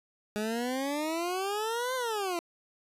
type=exponential two-way sweep; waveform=20% pulse; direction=up then down; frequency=207.7 to 523.3 to 334.3 Hz; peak=-25 dBFS; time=0.36-2.39 s; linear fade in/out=0 ms; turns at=1.95 s; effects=resampled to 32000 Hz